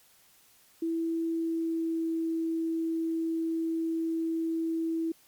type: tone with pitch glide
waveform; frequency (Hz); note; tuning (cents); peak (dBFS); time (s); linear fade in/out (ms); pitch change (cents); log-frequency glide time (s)
sine; 329.6 to 327.1; E4 to E4; 0 to -13; -27; 0.82-5.12; 5; -13; 1.28-2.12
effects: white hiss -61 dBFS RMS until 5.27 s + MP3 96 kbps